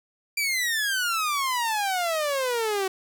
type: exponential sweep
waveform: sawtooth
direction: down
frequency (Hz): 2368 to 373.5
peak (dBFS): -20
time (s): 0.37-2.88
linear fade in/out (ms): 5
effects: none